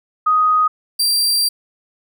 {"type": "tone pair in turn", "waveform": ["sine", "sawtooth"], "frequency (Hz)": [1249, 4716], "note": ["D#6", "D8"], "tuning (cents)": [6, 6], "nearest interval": "octave + major seventh", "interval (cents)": 2300, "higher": "second", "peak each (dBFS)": -11, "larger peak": "neither", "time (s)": [[0.26, 0.68], [0.99, 1.49]], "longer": "second", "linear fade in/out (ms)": 10, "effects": []}